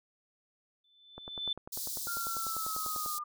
sine tone with exponential growth, 3520 Hz, A7, in tune, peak -29 dBFS, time 0.84-1.53 s, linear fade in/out 5 ms, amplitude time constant 150 ms
click train, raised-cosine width 1 ms, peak -30 dBFS, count 20, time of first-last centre 1.18-3.061 s, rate 10.1 Hz
white high-pass noise, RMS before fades -38 dBFS, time 1.72-3.19 s, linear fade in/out 10 ms, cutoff 3900 Hz, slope 48 dB/octave
sine linear sweep, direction down, 1396.9 to 1200 Hz, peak -36 dBFS, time 2.07-3.24 s, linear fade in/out 10 ms
effects none

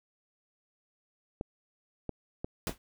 clicks, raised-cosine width 2 ms, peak -21 dBFS, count 4, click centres 1.411 / 2.093 / 2.445 / 2.694 s
pink noise with exponential decay, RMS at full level -29 dBFS, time 2.67-2.78 s, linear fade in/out 1 ms, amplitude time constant 23 ms
effects none

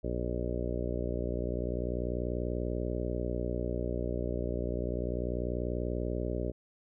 harmonic tone, 60.3 Hz, B1, 41 cents flat, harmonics 1 / 2 / 3 / 4 / 5 / 6 / 7 / 8 / 9 / 10, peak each -35 / -39 / -42 / -41 / -42 / -40 / -40 / -45 / -42 / -42 dBFS, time 0.03-6.52 s, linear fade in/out 20 ms, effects none

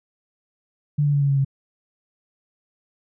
sine tone with pitch steps, 146.83 / 144.72 / 142.65 / 140.6 / 138.59 / 136.6 Hz, D3 / D3 / C#3 / C#3 / C#3 / C#3, 0 / -25 / +50 / +25 / 0 / -25 cents, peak -16 dBFS, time 0.98-1.448 s, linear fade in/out 10 ms, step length 78 ms, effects none

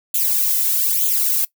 violet noise with flanger, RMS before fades -18 dBFS, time 0.14-1.45 s, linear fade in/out 5 ms, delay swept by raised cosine 0.28 to 1.98 ms, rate 1.1 Hz, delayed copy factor +0.95, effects noise-tail reverb RT60 0.1 s tail -20 dB re dry

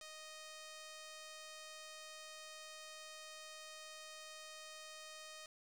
5% pulse tone, 622.3 Hz, D#5, in tune, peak -40 dBFS, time 0.01-5.46 s, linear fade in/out 2 ms, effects low-pass 12000 Hz 12 dB/octave + 11-bit

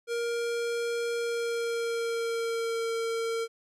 square tone with pitch glide, 469.5 to 456.9 Hz, A#4 to A#4, +12 to -35 cents, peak -29 dBFS, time 0.07-3.48 s, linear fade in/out 50 ms, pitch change -47 cents, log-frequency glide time 1.15-2.92 s, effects low-pass 10000 Hz 12 dB/octave

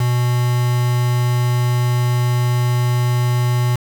triangle tone with quantisation, 122.4 Hz, B2, 15 cents flat, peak -12 dBFS, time 0-3.76 s, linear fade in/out 5 ms, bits 4, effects none

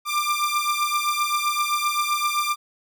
sawtooth beating tone pair, 1186 / 1193.7 Hz, D6 / D6, +17 / +28 cents, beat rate 7.7 Hz, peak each -20 / -21 dBFS, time 0.05-2.56 s, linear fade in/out 50 ms, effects none

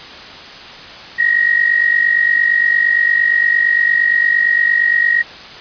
sine tone with amplitude modulation, 1889 Hz, A#6, 22 cents sharp, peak -7 dBFS, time 1.18-5.23 s, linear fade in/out 20 ms, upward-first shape sine, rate 48.7 Hz, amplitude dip 70%, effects white hiss -33 dBFS RMS until 5.6 s + resampled to 11025 Hz

